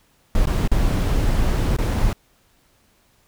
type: noise with dropouts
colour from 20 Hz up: brown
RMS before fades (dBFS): -18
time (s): 0.35-2.13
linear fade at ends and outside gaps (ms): 2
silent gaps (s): 0.457-0.47 / 0.677-0.715 / 1.766-1.785
effects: pink hiss -60 dBFS RMS until 3.27 s